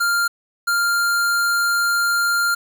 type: tone pair in turn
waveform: square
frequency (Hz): 1396.9 / 1396.9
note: F6 / F6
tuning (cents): 0 / 0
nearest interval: unison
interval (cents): 0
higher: neither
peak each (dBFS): -17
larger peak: neither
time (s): 0-0.28 / 0.67-2.55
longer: second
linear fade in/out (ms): 10
effects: 8-bit